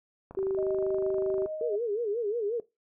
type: click train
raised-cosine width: 1 ms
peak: -29 dBFS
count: 30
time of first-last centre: 0.31-1.461 s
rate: 25.2 Hz
type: tone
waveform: sine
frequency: 385.1 Hz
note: G4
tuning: 31 cents flat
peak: -26 dBFS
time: 0.37-1.46 s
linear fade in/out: 5 ms
type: tone with tremolo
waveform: sine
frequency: 622.3 Hz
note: D#5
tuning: in tune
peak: -31 dBFS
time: 0.57-1.76 s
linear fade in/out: 10 ms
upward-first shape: sine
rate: 8.6 Hz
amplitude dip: 30%
type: tone with vibrato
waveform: sine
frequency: 440 Hz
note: A4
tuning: in tune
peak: -27 dBFS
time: 1.61-2.6 s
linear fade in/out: 2 ms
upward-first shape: sine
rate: 5.6 Hz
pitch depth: 160 cents each way
effects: noise-tail reverb RT60 0.2 s tail -18 dB re dry